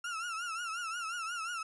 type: tone with vibrato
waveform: 35% pulse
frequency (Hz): 1366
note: F6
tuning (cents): -39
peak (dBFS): -34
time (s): 0.04-1.63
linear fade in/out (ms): 5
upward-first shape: triangle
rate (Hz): 5.6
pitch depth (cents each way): 120
effects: resampled to 24000 Hz + 12-bit